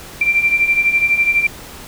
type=beating tone pair; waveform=sine; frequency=2349 / 2361 Hz; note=D7 / D7; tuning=0 / +9 cents; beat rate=12 Hz; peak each=-18 / -13 dBFS; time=0.21-1.47 s; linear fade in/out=5 ms; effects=pink hiss -35 dBFS RMS until 1.87 s